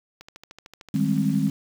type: click train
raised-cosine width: 0.2 ms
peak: -25 dBFS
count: 11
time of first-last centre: 0.21-0.962 s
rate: 13.3 Hz
type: chord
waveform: sine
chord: Ab major seventh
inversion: second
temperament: equal with one note detuned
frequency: 155.56 / 196 / 207.7 / 265.1 Hz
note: Eb3 / G3 / Ab3 / C4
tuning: 0 / 0 / 0 / +23 cents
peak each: -25 dBFS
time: 0.94-1.5 s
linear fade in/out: 5 ms
effects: 7-bit